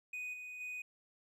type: tone with level steps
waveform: triangle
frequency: 2489 Hz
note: D#7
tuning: in tune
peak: -38 / -43 / -39 dBFS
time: 0.13-0.82 s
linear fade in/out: 5 ms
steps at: 0.33 / 0.6 s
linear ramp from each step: 10 ms
effects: none